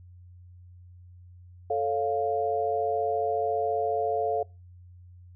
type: chord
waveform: sine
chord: A augmented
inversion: none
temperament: equal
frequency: 440 / 554.4 / 698.5 Hz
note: A4 / C#5 / E#5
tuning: 0 / 0 / 0 cents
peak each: -28 / -32 / -27 dBFS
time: 1.7-4.43 s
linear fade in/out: 5 ms
effects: noise-tail reverb RT60 0.3 s tail -25 dB re dry + added 89 Hz sine -47 dBFS peak until 5.35 s